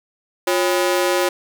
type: ring-modulated tone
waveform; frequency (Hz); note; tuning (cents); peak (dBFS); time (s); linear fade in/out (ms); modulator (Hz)
sawtooth; 452; A4; +47; -9; 0.47-1.29; 5; 96.9
effects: none